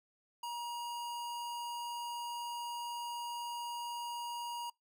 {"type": "tone", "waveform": "square", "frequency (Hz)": 951, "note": "A#5", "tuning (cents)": 34, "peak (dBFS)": -39, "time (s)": [0.43, 4.7], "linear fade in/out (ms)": 5, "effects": ["noise-tail reverb RT60 0.2 s tail -26 dB re dry"]}